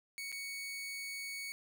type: tone with dropouts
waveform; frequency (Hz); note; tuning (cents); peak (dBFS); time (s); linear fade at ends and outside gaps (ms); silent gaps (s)
sawtooth; 2228; C#7; +8; -37; 0.18-1.52; 0; 0.318-0.325
effects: none